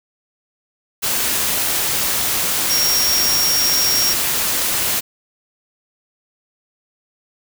sine tone in noise, 5588 Hz, F8, in tune, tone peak -16 dBFS, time 2.69-4.14 s, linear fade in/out 20 ms, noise white, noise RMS -19 dBFS, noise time 1.02-5.01 s, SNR 0 dB, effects none

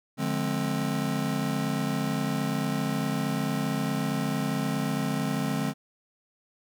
square chord, D half-diminished seventh, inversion none, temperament just, 146.83 / 176.2 / 211.4 / 264.3 Hz, D3 / F3 / Ab3 / C4, 0 / +16 / +31 / +18 cents, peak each -32 / -35 / -32 / -32 dBFS, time 0.17-5.74 s, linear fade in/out 50 ms, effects none

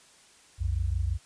sine tone pair together, 62.4 / 88.25 Hz, B1 / F2, +19 / +19 cents, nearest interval tritone, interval 600 cents, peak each -28 / -28 dBFS, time 0.58-1.19 s, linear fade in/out 50 ms, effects white hiss -57 dBFS RMS until 1.25 s + resampled to 22050 Hz

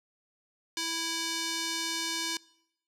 square tone with band-pass filter, 329.6 Hz, E4, in tune, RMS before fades -33 dBFS, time 0.77-2.37 s, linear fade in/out 2 ms, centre 5000 Hz, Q 1.2, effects noise-tail reverb RT60 0.8 s tail -23 dB re dry

